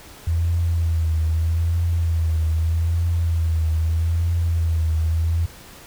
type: tone with vibrato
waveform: sine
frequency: 82.41 Hz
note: E2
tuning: in tune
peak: -17 dBFS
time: 0.27-5.46 s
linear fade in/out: 5 ms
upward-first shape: triangle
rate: 0.8 Hz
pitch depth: 64 cents each way
effects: pink hiss -43 dBFS RMS until 5.86 s